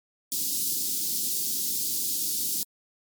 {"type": "band-stop noise", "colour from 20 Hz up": "white", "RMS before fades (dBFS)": -28, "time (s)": [0.32, 2.63], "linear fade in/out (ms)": 0, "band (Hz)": [320, 4200], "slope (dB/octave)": 24, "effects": ["high-pass 200 Hz 12 dB/octave", "MP3 96 kbps"]}